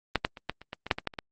clicks, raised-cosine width 0.3 ms, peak -6 / -8 / -26 / -13 / -28 / -19 / -20 / -6 / -17 / -12 / -29 / -17 dBFS, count 12, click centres 0.157 / 0.249 / 0.372 / 0.496 / 0.616 / 0.731 / 0.866 / 0.912 / 0.985 / 1.073 / 1.138 / 1.188 s, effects Opus 24 kbps

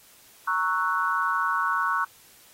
sine chord, F# dominant seventh, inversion first, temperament equal, 932.3 / 1108.7 / 1318.5 / 1480 Hz, A#5 / C#6 / E6 / F#6, 0 / 0 / 0 / 0 cents, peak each -31 / -26 / -29 / -27 dBFS, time 0.47-2.05 s, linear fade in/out 10 ms, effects white hiss -54 dBFS RMS until 2.53 s + AAC 48 kbps

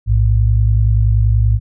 sine tone pair together, 57.8 / 108.3 Hz, A#1 / A2, -14 / -27 cents, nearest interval major seventh, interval 1087 cents, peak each -12 dBFS, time 0.06-1.6 s, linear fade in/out 50 ms, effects none

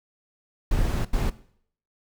brown noise bursts at uneven times, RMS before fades -23 dBFS, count 2, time 0.71-1.05 / 1.13-1.3 s, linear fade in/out 5 ms, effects noise-tail reverb RT60 0.6 s tail -17 dB re dry

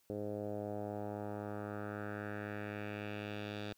10% pulse tone with low-pass filter sweep, 103.83 Hz, G#2, in tune, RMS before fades -42 dBFS, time 0.1-3.73 s, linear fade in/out 0 ms, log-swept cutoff 490 to 3800 Hz, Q 2.3, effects white hiss -73 dBFS RMS until 3.77 s

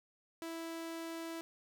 sawtooth tone, 329.6 Hz, E4, in tune, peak -37 dBFS, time 0.42-1.41 s, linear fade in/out 0 ms, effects none

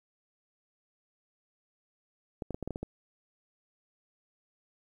clicks, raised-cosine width 2 ms, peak -22 dBFS, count 8, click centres 2.422 / 2.507 / 2.545 / 2.627 / 2.676 / 2.707 / 2.759 / 2.83 s, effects 10-bit

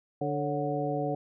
harmonic tone with a mistuned harmonic, 146.83 Hz, D3, in tune, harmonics 1 / 2 / 3 / 4 / 5, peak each -34 / -34 / -34 / -34 / -34 dBFS, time 0.21-1.15 s, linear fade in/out 5 ms, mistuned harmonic 4, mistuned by -93 cents, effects none

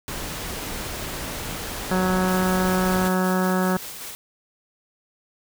pink noise, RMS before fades -31 dBFS, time 0.08-3.08 s, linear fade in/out 0 ms
harmonic tone, 185 Hz, F#3, in tune, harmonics 1 / 2 / 3 / 4 / 5 / 6 / 7 / 8 / 9, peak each -21 / -27 / -29 / -31 / -31 / -35 / -31 / -35 / -33 dBFS, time 1.91-3.77 s, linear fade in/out 2 ms
white noise with tremolo, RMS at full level -35 dBFS, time 2.28-4.15 s, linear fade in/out 0 ms, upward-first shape square, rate 5.2 Hz, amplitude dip 25%
effects none

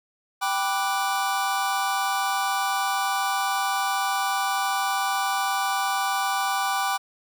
square chord, G major seventh, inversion none, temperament equal, 784 / 987.8 / 1174.7 / 1480 Hz, G5 / B5 / D6 / F#6, 0 / 0 / 0 / 0 cents, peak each -27 / -31 / -29 / -32 dBFS, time 0.41-6.98 s, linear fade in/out 20 ms, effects none

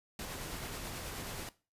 pink noise with tremolo, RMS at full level -41 dBFS, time 0.19-1.49 s, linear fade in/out 2 ms, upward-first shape sine, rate 9.3 Hz, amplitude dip 25%, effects noise-tail reverb RT60 0.3 s tail -17 dB re dry + resampled to 32000 Hz

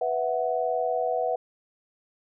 sine chord, B suspended fourth, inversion none, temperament equal, 493.9 / 659.3 / 740 Hz, B4 / E5 / F#5, 0 / 0 / 0 cents, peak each -28 dBFS, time 0.01-1.36 s, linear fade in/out 5 ms, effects none

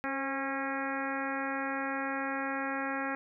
harmonic tone with a mistuned harmonic, 272.6 Hz, C#4, 29 cents flat, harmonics 1 / 2 / 3 / 4 / 5 / 6 / 7 / 8 / 9, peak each -37 / -40 / -39 / -42 / -40 / -39 / -41 / -46 / -46 dBFS, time 0.04-3.15 s, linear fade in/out 0 ms, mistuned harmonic 2, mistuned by -31 cents, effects none

